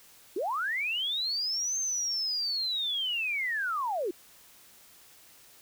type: linear two-way sweep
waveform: sine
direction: up then down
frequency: 321.1 to 6370 to 321.1 Hz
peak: -28 dBFS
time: 0.36-4.11 s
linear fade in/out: 5 ms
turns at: 1.78 s
effects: white hiss -56 dBFS RMS until 5.61 s